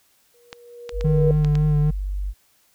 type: tone with exponential growth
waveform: sine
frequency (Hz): 478.4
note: A#4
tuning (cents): +45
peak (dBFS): -16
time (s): 0.34-1.31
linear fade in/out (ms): 2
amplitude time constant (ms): 210
type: clicks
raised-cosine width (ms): 0.2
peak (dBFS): -16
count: 5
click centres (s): 0.529 / 0.893 / 1.01 / 1.447 / 1.554
type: tone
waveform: sine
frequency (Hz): 48.43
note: G1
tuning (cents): -20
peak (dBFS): -23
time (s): 0.92-2.34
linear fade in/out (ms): 50
type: tone with vibrato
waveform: triangle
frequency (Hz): 149.9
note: D3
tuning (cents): +36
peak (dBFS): -14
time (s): 1.04-1.91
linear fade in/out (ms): 10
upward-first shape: sine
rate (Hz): 3.7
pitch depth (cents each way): 26
effects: white hiss -61 dBFS RMS until 2.74 s